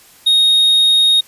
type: tone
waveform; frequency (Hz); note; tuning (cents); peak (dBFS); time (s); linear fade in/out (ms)
triangle; 3730; A#7; 0; -7; 0.26-1.21; 10
effects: white hiss -45 dBFS RMS until 1.27 s + resampled to 32000 Hz